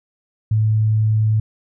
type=tone; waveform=sine; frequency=108.7 Hz; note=A2; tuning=21 cents flat; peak=-13 dBFS; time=0.51-1.4 s; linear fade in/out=5 ms; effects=none